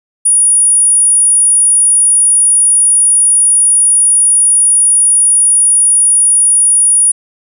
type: tone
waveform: sine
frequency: 9680 Hz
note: D#9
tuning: 49 cents flat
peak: -5 dBFS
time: 0.25-7.12 s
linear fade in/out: 10 ms
effects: none